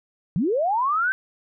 sine linear sweep, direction up, 144.5 to 1568 Hz, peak -19 dBFS, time 0.36-1.12 s, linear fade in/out 0 ms, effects none

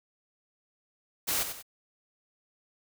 white noise with echo, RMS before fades -29 dBFS, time 1.27-1.44 s, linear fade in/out 20 ms, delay 94 ms, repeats 2, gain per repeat -8 dB, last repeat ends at 1.628 s, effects none

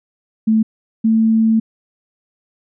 sine tone pair in turn, 220 / 222.8 Hz, A3 / A3, 0 / +22 cents, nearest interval unison, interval 22 cents, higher second, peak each -10 dBFS, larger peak neither, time 0.47-0.63 / 1.04-1.6 s, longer second, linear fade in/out 10 ms, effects none

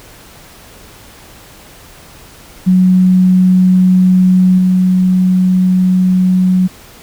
sine tone with level steps, 184.2 Hz, F#3, 7 cents flat, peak -5 / -7 dBFS, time 2.66-6.68 s, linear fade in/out 20 ms, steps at 4.58 s, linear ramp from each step 5 ms, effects pink hiss -38 dBFS RMS until 7.02 s

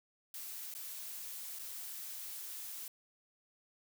blue noise with dropouts, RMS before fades -45 dBFS, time 0.34-2.88 s, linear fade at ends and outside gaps 2 ms, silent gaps 0.74-0.749 / 1.589-1.593 s, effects none

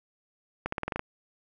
accelerating click train, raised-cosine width 0.5 ms, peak -15 dBFS, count 8, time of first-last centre 0.66-0.994 s, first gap 64 ms, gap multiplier 0.9, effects none

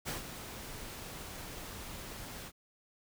pink noise with ADSR envelope, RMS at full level -36 dBFS, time 0.05-2.52 s, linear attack 33 ms, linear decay 140 ms, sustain -9 dB, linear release 51 ms, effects none

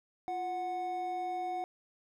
triangle tone pair together, 347.3 / 736 Hz, F4 / F#5, -10 / -9 cents, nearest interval octave + minor second, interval 1301 cents, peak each -40 / -32 dBFS, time 0.28-1.64 s, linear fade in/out 0 ms, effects none

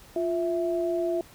sine tone pair together, 349.3 / 659.3 Hz, F4 / E5, 0 / 0 cents, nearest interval major seventh, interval 1100 cents, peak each -26 / -28 dBFS, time 0.16-1.21 s, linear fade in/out 2 ms, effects pink hiss -52 dBFS RMS until 1.34 s

